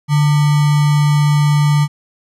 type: tone with sample-and-hold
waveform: sine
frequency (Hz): 147.3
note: D3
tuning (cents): +6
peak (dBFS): -9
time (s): 0.08-1.88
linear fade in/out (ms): 50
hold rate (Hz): 1050
effects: low-pass 10000 Hz 12 dB/octave